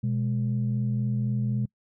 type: tone pair together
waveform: sine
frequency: 123.47 / 207.4 Hz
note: B2 / G#3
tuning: 0 / -2 cents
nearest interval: major sixth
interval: 898 cents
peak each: -24 / -28 dBFS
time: 0.03-1.66 s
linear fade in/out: 10 ms
effects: noise-tail reverb RT60 0.1 s tail -26 dB re dry + tanh soft clip ceiling -18 dBFS